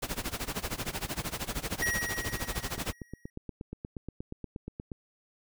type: noise with tremolo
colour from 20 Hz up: pink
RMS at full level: -32 dBFS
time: 0.02-2.93 s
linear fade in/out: 10 ms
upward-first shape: sine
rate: 13 Hz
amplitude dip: 90%
type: tone with exponential decay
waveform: square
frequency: 1898 Hz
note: A#6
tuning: 31 cents sharp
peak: -27 dBFS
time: 1.82-3.3 s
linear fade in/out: 2 ms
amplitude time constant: 320 ms
type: click train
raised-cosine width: 3 ms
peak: -25 dBFS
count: 19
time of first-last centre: 2.78-4.918 s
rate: 8.42 Hz
effects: none